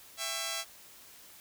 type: chord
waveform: 5% pulse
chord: C# diminished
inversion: first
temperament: just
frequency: 665.2 / 798.3 / 1108.7 Hz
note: E5 / G5 / C#6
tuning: +16 / +31 / 0 cents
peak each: -25 / -29 / -29 dBFS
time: 0.17-0.65 s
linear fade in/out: 50 ms
effects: white hiss -54 dBFS RMS until 1.4 s